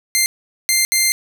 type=tone bursts at uneven times; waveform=10% pulse; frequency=2093 Hz; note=C7; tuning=in tune; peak=-4 dBFS; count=3; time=0.15-0.26 / 0.69-0.85 / 0.92-1.12 s; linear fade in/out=0 ms; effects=none